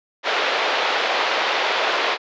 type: band-pass noise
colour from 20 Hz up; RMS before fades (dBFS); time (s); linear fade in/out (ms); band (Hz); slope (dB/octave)
pink; -21; 0.23-2.18; 50; 470 to 4000; 24
effects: resampled to 16000 Hz